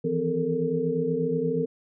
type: tone cluster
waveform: sine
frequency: 159.7 / 168.1 / 255.3 / 423.8 / 456.3 Hz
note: D#3 / E3 / C4 / G#4 / A#4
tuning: +45 / +34 / -42 / +35 / -37 cents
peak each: -33 / -31 / -30 / -32 / -26 dBFS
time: 0.04-1.66 s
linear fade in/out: 10 ms
effects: none